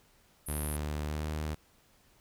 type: band-pass noise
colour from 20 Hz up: pink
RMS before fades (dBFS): -42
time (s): 0.46-0.77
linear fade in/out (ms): 10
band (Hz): 9600 to 12000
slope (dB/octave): 96
type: tone with pitch glide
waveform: sawtooth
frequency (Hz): 75 to 76.8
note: D2 to D#2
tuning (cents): +37 to -22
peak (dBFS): -29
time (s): 0.48-1.55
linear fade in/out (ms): 10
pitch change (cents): +41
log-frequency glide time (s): 1.06-1.24
effects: pink hiss -65 dBFS RMS until 2.2 s